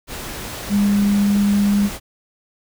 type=tone in noise; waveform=sine; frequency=202.8 Hz; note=G#3; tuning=41 cents flat; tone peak=-13 dBFS; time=0.69-1.9 s; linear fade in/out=50 ms; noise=pink; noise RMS=-30 dBFS; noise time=0.07-2 s; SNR=+14 dB; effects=none